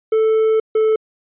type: tone pair in turn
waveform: triangle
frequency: 440 / 437.2 Hz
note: A4 / A4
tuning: 0 / -11 cents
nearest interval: unison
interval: 11 cents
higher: first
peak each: -10 dBFS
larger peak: neither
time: 0.12-0.6 / 0.75-0.96 s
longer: first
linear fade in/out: 5 ms
effects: resampled to 8000 Hz